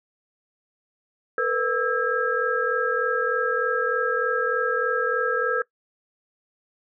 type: tone cluster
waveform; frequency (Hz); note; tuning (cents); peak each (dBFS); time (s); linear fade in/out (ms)
sine; 456.3 / 499.6 / 1314 / 1624; A#4 / B4 / E6 / G#6; -37 / +20 / -6 / -39; -26; 1.38-5.62; 2
effects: noise-tail reverb RT60 0.1 s tail -20 dB re dry